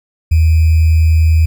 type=tone with sample-and-hold; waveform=sine; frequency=80.2 Hz; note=E2; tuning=47 cents flat; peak=-6 dBFS; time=0.31-1.46 s; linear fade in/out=10 ms; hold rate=2450 Hz; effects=none